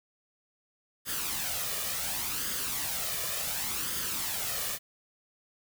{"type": "noise with flanger", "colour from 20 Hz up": "white", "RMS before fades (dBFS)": -33, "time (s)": [1.05, 4.79], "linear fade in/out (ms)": 50, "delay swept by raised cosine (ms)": [0.61, 1.71], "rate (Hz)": 0.69, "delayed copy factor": 0.55, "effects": []}